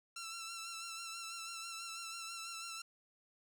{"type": "tone with vibrato", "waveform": "10% pulse", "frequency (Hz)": 1346, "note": "E6", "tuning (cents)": 36, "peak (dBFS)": -35, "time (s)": [0.16, 2.82], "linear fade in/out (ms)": 5, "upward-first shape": "sine", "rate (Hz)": 6.1, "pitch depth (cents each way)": 34, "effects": []}